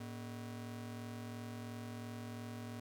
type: ring-modulated tone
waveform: 40% pulse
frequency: 173.3 Hz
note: F3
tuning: 13 cents flat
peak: -40 dBFS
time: 0-2.8 s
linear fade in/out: 5 ms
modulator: 65.2 Hz
effects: none